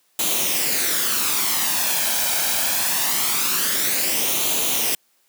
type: noise with flanger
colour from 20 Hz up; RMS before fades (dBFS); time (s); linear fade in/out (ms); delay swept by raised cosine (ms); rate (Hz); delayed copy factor
white; -21; 0.19-4.95; 2; 0.29 to 1.29; 0.23; +0.55
effects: white hiss -63 dBFS RMS until 5.28 s + high-pass 200 Hz 12 dB/octave